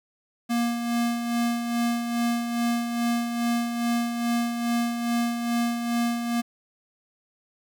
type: tone with tremolo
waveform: square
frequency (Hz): 236.2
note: A#3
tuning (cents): +23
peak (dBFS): -22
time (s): 0.49-6.42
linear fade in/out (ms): 20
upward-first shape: sine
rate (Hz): 2.4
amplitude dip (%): 50
effects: 10-bit

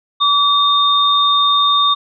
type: tone pair together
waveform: sine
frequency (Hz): 1150 / 3651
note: D6 / A#7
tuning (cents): -37 / -37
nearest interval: octave + minor sixth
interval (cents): 2000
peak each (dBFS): -13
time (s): 0.2-1.95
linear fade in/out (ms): 20
effects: none

